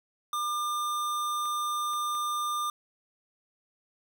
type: tone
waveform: square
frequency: 1200 Hz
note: D6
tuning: 37 cents sharp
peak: -29 dBFS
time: 0.33-2.7 s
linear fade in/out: 2 ms
type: clicks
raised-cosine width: 0.3 ms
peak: -34 dBFS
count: 3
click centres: 1.456 / 1.935 / 2.151 s
effects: none